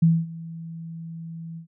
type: tone with ADSR envelope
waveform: sine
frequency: 164.81 Hz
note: E3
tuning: in tune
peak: -12 dBFS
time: 0.02-1.67 s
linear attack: 9 ms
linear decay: 230 ms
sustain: -21 dB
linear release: 99 ms
effects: none